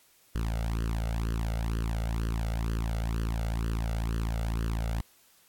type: tone with flanger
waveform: sawtooth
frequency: 56 Hz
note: A1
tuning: 31 cents sharp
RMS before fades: -30 dBFS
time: 0.35-5.01 s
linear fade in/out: 0 ms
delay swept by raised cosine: 0.65 to 1.46 ms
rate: 2.1 Hz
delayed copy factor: +0.95
effects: white hiss -62 dBFS RMS until 5.48 s + AAC 64 kbps